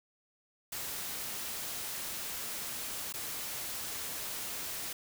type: noise with dropouts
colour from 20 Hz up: white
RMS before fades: -39 dBFS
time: 0.72-4.93 s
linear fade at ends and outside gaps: 5 ms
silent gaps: 3.126-3.138 s
effects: none